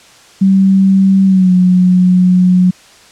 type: tone with pitch glide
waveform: sine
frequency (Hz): 192.8 to 181.98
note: G3 to F#3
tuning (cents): -28 to -28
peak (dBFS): -5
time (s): 0.41-2.71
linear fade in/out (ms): 10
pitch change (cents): -100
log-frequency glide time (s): 1.25-1.52
effects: white hiss -41 dBFS RMS until 3.11 s + low-pass 7000 Hz 12 dB/octave